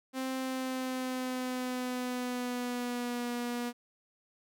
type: tone with pitch glide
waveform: sawtooth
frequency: 261.6 to 241.3 Hz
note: C4 to B3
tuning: 0 to -40 cents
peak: -29 dBFS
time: 0.13-3.73 s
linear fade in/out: 50 ms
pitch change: -140 cents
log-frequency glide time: 0.36-3.31 s
effects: none